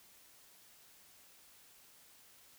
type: silence
effects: white hiss -62 dBFS RMS until 2.58 s